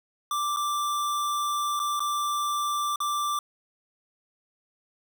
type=tone with dropouts; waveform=square; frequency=1176 Hz; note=D6; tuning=2 cents sharp; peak=-26 dBFS; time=0.31-3.39 s; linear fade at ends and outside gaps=2 ms; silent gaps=0.563-0.569 / 1.794-1.799 / 1.995-2.003 / 2.959-3.003 s; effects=none